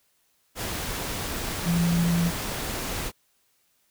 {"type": "tone in noise", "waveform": "sine", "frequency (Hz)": 170.5, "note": "F3", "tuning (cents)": -41, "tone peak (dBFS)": -20, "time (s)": [1.64, 2.32], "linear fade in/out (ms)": 50, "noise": "pink", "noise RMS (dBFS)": -31, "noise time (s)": [0.55, 3.12], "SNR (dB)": 8, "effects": ["white hiss -68 dBFS RMS until 3.9 s"]}